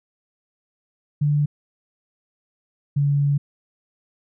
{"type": "tone pair in turn", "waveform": "sine", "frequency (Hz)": [146.83, 142.65], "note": ["D3", "C#3"], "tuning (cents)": [0, 50], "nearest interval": "minor second", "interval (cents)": 50, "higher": "first", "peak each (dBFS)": -16, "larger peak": "neither", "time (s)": [[1.21, 1.46], [2.96, 3.38]], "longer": "second", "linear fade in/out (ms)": 10, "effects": []}